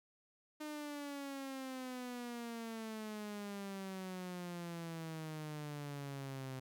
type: exponential sweep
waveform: sawtooth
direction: down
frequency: 305.4 to 130 Hz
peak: -39 dBFS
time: 0.6-6.6 s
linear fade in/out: 10 ms
effects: none